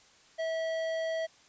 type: tone with tanh clipping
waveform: triangle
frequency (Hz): 649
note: E5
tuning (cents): -27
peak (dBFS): -32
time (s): 0.38-1.27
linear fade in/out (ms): 20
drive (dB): 18
effects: white hiss -60 dBFS RMS until 1.48 s + resampled to 16000 Hz